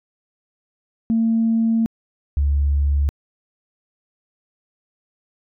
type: tone pair in turn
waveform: sine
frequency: 226.4 / 71.31 Hz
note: A3 / C#2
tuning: +50 / +50 cents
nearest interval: octave + minor sixth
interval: 2000 cents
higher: first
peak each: -14 dBFS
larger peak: neither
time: 1.1-1.86 / 2.37-3.09 s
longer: first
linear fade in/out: 0 ms
effects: tanh soft clip ceiling -10 dBFS